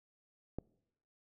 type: click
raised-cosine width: 2 ms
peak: -25 dBFS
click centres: 0.586 s
effects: noise-tail reverb RT60 0.8 s tail -24 dB re dry